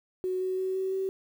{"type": "tone with pitch steps", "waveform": "sine", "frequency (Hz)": [370, 373.2, 376.5, 379.7, 383], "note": ["F#4", "F#4", "F#4", "F#4", "G4"], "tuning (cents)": [0, 15, 30, 45, -40], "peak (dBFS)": -27, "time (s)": [0.24, 1.09], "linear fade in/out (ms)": 0, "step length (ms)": 170, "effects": ["9-bit"]}